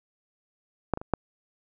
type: clicks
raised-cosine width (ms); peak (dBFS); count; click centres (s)
1; -9 / -19 / -24 / -8; 4; 0.937 / 0.974 / 1.015 / 1.137
effects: none